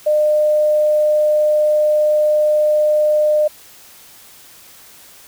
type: tone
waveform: sine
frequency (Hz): 605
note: D#5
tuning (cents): -49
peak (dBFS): -11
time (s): 0.06-3.48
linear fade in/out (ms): 10
effects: white hiss -43 dBFS RMS until 5.27 s